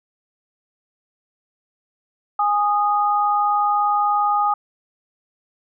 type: tone pair together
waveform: sine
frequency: 825 / 1237.9 Hz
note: G#5 / D#6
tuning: -12 / -9 cents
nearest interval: perfect fifth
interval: 703 cents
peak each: -18 / -19 dBFS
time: 2.39-4.54 s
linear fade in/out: 5 ms
effects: none